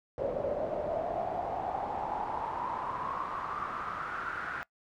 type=noise with band-pass filter sweep; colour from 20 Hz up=brown; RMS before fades=-35 dBFS; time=0.18-4.63 s; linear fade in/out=0 ms; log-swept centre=550 to 1500 Hz; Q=6.9; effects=noise-tail reverb RT60 0.1 s tail -22 dB re dry